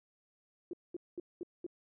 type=tone bursts; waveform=sine; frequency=349.2 Hz; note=F4; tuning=in tune; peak=-37 dBFS; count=5; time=0.71-1.665 s; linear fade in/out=2 ms; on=23 ms; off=210 ms; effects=none

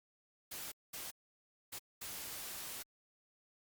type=noise bursts at uneven times; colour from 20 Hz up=white; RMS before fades=-45 dBFS; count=4; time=0.51-0.72 / 0.93-1.11 / 1.72-1.79 / 2.01-2.83 s; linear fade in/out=10 ms; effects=Opus 48 kbps

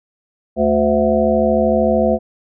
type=harmonic tone with a mistuned harmonic; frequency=73.2 Hz; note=D2; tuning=5 cents flat; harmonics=1 / 3 / 5 / 7 / 9 / 10; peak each=-26 / -17 / -21 / -17 / -17 / -25 dBFS; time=0.56-2.19 s; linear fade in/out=50 ms; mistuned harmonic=1; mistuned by=+74 cents; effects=none

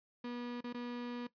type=tone with dropouts; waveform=35% pulse; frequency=242.3 Hz; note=B3; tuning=33 cents flat; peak=-38 dBFS; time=0.24-1.27 s; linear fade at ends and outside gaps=5 ms; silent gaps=0.608-0.641 / 0.728-0.744 s; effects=noise-tail reverb RT60 0.1 s tail -17 dB re dry + resampled to 11025 Hz

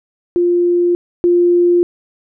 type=tone pair in turn; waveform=sine; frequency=350 / 350 Hz; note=F4 / F4; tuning=+4 / +4 cents; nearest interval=unison; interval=0 cents; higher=neither; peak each=-10 / -8 dBFS; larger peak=second; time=0.36-0.95 / 1.24-1.83 s; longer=neither; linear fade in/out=0 ms; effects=none

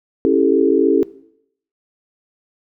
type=chord; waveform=sine; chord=A dominant seventh; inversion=first; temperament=just; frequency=275 / 330 / 396 / 440 Hz; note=C#4 / E4 / G4 / A4; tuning=-14 / +2 / +18 / 0 cents; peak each=-17 dBFS; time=0.25-1.03 s; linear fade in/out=0 ms; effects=noise-tail reverb RT60 0.7 s tail -19 dB re dry

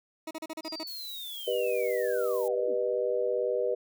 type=tone bursts; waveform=20% pulse; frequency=318 Hz; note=D#4; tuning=38 cents sharp; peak=-30 dBFS; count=8; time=0.27-0.834 s; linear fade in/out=5 ms; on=39 ms; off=36 ms
type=linear sweep; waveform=sine; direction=down; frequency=4978 to 184.2 Hz; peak=-38 dBFS; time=0.63-2.75 s; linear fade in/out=50 ms
type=noise; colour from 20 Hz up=violet; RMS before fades=-44 dBFS; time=0.87-2.48 s; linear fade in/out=2 ms
type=chord; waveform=sine; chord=G augmented; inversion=none; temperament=just; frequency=392 / 490 / 612.5 Hz; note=G4 / B4 / D#5; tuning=0 / -14 / -27 cents; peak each=-32 / -28 / -32 dBFS; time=1.47-3.75 s; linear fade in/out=10 ms
effects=none

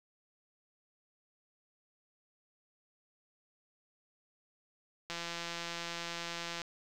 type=click train; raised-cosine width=0.2 ms; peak=-22 dBFS; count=259; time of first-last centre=5.1-6.618 s; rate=170 Hz; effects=9-bit

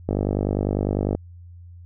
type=click train; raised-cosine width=2 ms; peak=-9 dBFS; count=54; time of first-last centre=0.09-1.15 s; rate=50 Hz; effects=added 87 Hz sine -40 dBFS peak until 1.85 s

